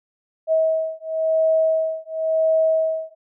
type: beating tone pair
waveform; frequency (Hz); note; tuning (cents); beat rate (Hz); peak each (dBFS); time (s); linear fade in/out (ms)
sine; 640 / 640.95; D#5 / E5; +49 / -49; 0.95; -20; 0.47-3.15; 50
effects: none